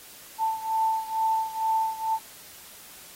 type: beating tone pair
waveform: sine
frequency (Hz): 886 / 888.2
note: A5 / A5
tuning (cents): +12 / +16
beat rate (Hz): 2.2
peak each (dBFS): -25 / -28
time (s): 0.38-2.19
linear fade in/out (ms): 50
effects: white hiss -47 dBFS RMS until 3.15 s + AAC 48 kbps